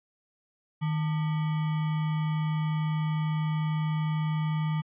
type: tone with sample-and-hold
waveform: sine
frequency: 155.56 Hz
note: D#3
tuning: in tune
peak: -25 dBFS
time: 0.81-4.82 s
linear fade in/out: 20 ms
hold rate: 1050 Hz
effects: resampled to 8000 Hz